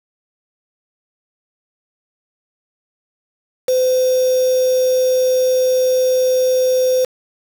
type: tone with quantisation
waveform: sine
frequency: 511 Hz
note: C5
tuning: 41 cents flat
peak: -12 dBFS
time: 3.68-7.05 s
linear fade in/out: 5 ms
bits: 4
effects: none